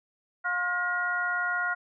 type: harmonic tone with a mistuned harmonic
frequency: 356.7 Hz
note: F4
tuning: 37 cents sharp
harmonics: 2 / 3 / 4 / 5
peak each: -35 / -36 / -27 / -35 dBFS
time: 0.44-1.75 s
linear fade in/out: 20 ms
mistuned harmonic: 5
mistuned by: +110 cents
effects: none